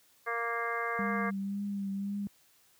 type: harmonic tone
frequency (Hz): 233.1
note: A#3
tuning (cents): 0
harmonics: 2 / 3 / 4 / 5 / 6 / 7 / 8 / 9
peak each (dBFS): -38 / -40 / -46 / -35 / -46 / -37 / -47 / -39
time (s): 0.26-1.31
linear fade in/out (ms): 20
type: tone with vibrato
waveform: sine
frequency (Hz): 199.2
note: G3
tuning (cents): +28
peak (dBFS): -32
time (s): 0.99-2.27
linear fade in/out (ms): 0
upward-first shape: triangle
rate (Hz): 1.9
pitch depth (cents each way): 35
effects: white hiss -65 dBFS RMS until 2.79 s + high-pass 60 Hz 12 dB/octave